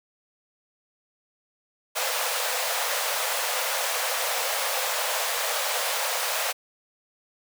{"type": "high-pass noise", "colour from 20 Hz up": "pink", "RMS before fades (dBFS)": -27, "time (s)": [1.95, 6.53], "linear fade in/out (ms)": 20, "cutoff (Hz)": 480, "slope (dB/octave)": 96, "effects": []}